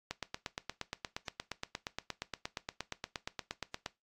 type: click train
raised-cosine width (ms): 0.2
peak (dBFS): -19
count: 33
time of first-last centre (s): 0.11-3.861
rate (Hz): 8.53
effects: noise-tail reverb RT60 0.2 s tail -18 dB re dry + AAC 64 kbps